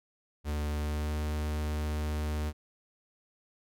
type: tone with pitch glide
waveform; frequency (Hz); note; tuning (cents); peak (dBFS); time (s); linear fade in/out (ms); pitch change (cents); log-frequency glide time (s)
45% pulse; 74.5 to 75.67; D2 to D#2; +25 to -48; -30; 0.44-2.53; 50; +27; 0.72-1.17
effects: none